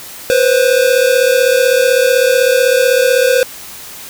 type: tone pair together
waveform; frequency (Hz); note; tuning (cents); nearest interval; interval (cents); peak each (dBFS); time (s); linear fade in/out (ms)
square; 492.1 / 528; B4 / C5; -6 / +16; minor second; 122; -12; 0.3-3.43; 0
effects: white hiss -31 dBFS RMS until 4.09 s